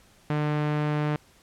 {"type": "tone with low-pass filter", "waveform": "sawtooth", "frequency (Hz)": 149.8, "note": "D3", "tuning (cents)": 35, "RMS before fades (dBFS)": -26, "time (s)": [0.3, 1.16], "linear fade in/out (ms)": 2, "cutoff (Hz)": 2300, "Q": 0.84, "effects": ["pink hiss -58 dBFS RMS until 1.42 s", "low-pass 12000 Hz 12 dB/octave"]}